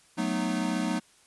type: chord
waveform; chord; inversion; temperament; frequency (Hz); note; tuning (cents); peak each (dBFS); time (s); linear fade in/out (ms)
square; B dominant seventh; second; equal with one note detuned; 185 / 220 / 246.9 / 307; F#3 / A3 / B3 / D#4; 0 / 0 / 0 / -23; -33; 0.17-1; 20
effects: white hiss -60 dBFS RMS until 1.26 s + resampled to 24000 Hz